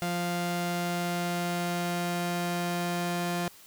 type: tone pair together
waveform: sawtooth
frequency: 174.61 / 349.2 Hz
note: F3 / F4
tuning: 0 / 0 cents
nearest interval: octave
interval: 1200 cents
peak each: -26 dBFS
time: 0.02-3.48 s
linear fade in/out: 0 ms
effects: white hiss -53 dBFS RMS until 3.66 s